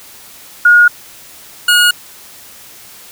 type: tone pair in turn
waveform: sine / 25% pulse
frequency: 1437 / 1442.6 Hz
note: F6 / F#6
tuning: +49 / -44 cents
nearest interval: unison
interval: 7 cents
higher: second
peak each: -3 dBFS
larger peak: neither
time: 0.65-0.88 / 1.68-1.91 s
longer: neither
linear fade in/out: 5 ms
effects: white hiss -37 dBFS RMS until 3.11 s